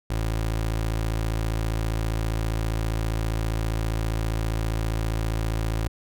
25% pulse tone, 55 Hz, A1, in tune, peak -20 dBFS, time 0.1-5.88 s, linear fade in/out 5 ms, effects none

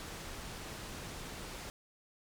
pink low-pass noise, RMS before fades -45 dBFS, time 0-1.7 s, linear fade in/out 0 ms, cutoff 9800 Hz, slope 12 dB/octave, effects none

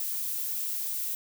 violet noise, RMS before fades -32 dBFS, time 0-1.15 s, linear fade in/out 2 ms, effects none

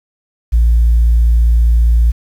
sine tone, 57.5 Hz, A#1, 23 cents flat, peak -5 dBFS, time 0.52-2.12 s, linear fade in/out 20 ms, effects tanh soft clip ceiling -4 dBFS + 7-bit

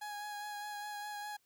30% pulse tone with vibrato, 830.6 Hz, G#5, in tune, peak -38 dBFS, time 0.01-1.37 s, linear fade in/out 10 ms, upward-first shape sine, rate 4.9 Hz, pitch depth 17 cents each way, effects white hiss -75 dBFS RMS until 1.45 s

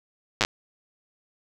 slowing click train, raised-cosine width 0.2 ms, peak -3 dBFS, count 5, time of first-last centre 0.41-0.449 s, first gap 8 ms, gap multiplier 1.14, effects none

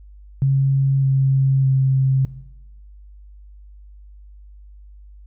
sine tone with pitch steps, 136.2 / 134.71 / 133.24 Hz, C#3 / C#3 / C3, -30 / -49 / +32 cents, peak -13 dBFS, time 0.42-2.25 s, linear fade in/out 0 ms, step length 610 ms, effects noise-tail reverb RT60 0.9 s tail -18 dB re dry + added 50 Hz sine -40 dBFS peak until 5.26 s

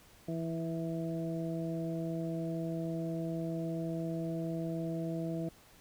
harmonic tone with a mistuned harmonic, 164.2 Hz, E3, 6 cents flat, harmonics 1 / 2 / 3 / 4, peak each -36 / -38 / -45 / -42 dBFS, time 0.28-5.49 s, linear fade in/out 5 ms, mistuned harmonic 1, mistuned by +17 cents, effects pink hiss -60 dBFS RMS until 5.8 s

